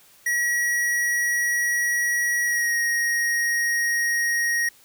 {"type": "tone with pitch glide", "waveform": "square", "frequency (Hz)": [1915, 1877.8], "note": ["A#6", "A#6"], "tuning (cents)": [46, 12], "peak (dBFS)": -21, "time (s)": [0.26, 4.69], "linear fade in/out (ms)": 5, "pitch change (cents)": -34, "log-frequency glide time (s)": [2.43, 2.77], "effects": ["white hiss -54 dBFS RMS until 4.84 s"]}